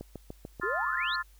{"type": "click train", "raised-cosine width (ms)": 2, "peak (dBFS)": -26, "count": 5, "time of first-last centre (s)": [0.01, 0.598], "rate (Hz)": 6.8}
{"type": "chord", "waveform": "sine", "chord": "F dominant seventh", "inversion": "second", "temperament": "just", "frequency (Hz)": [1047.7, 1257.2, 1396.9, 1746.1], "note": ["C6", "Eb6", "F6", "A6"], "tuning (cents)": [2, 18, 0, -14], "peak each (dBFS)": [-35, -39, -33, -33], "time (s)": [0.61, 1.23], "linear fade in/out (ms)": 20}
{"type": "exponential sweep", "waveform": "sine", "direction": "up", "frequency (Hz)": [355.5, 4435], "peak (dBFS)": -32, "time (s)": [0.63, 1.16], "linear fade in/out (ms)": 5}
{"effects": ["added 50 Hz sine -54 dBFS peak until 1.39 s", "white hiss -64 dBFS RMS until 1.39 s"]}